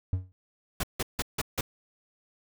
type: tone with exponential decay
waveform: triangle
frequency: 92.5 Hz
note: F#2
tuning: in tune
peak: -19 dBFS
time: 0.13-0.32 s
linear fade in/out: 0 ms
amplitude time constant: 40 ms
type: noise bursts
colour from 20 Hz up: pink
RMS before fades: -29 dBFS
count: 5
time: 0.8-1.61 s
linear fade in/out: 5 ms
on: 34 ms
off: 160 ms
effects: none